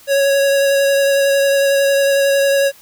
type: tone with vibrato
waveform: square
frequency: 554.4 Hz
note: C#5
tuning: in tune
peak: -12 dBFS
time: 0.07-2.72 s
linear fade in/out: 50 ms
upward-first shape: triangle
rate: 11 Hz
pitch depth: 15 cents each way
effects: white hiss -45 dBFS RMS until 2.81 s